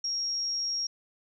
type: tone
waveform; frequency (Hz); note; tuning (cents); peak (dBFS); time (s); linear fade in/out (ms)
sine; 5588; F8; 0; -28; 0.04-0.87; 5
effects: none